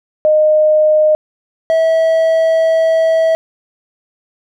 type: tone pair in turn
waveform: sine / triangle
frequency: 615 / 648.9 Hz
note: D#5 / E5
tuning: -20 / -27 cents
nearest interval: minor second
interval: 93 cents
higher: second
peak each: -7 dBFS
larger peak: neither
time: 0.25-1.15 / 1.7-3.35 s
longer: second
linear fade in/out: 0 ms
effects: none